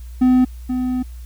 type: tone pair in turn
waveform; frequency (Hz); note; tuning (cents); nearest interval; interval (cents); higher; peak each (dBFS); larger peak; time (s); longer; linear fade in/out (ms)
triangle; 253.8 / 252.9; B3 / B3; +47 / +41; unison; 6; first; -8 / -16; first; 0.21-0.45 / 0.69-1.03; second; 10
effects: added 60 Hz sine -31 dBFS peak until 1.25 s + white hiss -52 dBFS RMS until 1.25 s